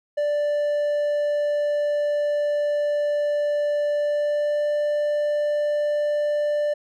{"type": "tone with pitch glide", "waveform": "triangle", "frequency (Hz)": [587.3, 591], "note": ["D5", "D5"], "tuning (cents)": [0, 11], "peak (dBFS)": -18, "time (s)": [0.17, 6.74], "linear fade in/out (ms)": 10, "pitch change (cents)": 11, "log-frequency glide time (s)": [3.94, 4.67], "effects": []}